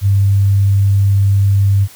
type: tone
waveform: sine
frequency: 99 Hz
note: G2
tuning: 18 cents sharp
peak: -8 dBFS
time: 0.01-1.88 s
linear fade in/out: 50 ms
effects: white hiss -40 dBFS RMS until 1.95 s